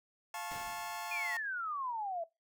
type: chord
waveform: sawtooth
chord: F augmented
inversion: none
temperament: just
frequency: 698.5 / 873.1 / 1091.3 Hz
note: F5 / A5 / C#6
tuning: 0 / -14 / -27 cents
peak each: -41 / -38 / -42 dBFS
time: 0.34-1.37 s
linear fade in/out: 2 ms
type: noise with exponential decay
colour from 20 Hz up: pink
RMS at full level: -47 dBFS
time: 0.51-1.25 s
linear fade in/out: 2 ms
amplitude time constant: 160 ms
type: exponential sweep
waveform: sine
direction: down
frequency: 2495 to 650 Hz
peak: -35 dBFS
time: 1.11-2.24 s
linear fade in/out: 5 ms
effects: noise-tail reverb RT60 0.2 s tail -20 dB re dry